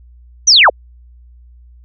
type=linear sweep; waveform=sine; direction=down; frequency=6240 to 349.5 Hz; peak=-4 dBFS; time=0.47-0.7 s; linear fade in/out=10 ms; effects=added 60 Hz sine -39 dBFS peak until 1.84 s